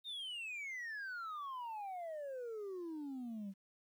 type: exponential sweep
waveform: sine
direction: down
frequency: 3729 to 188.9 Hz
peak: -39 dBFS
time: 0.04-3.54 s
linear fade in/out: 50 ms
effects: tanh soft clip ceiling -41 dBFS + 12-bit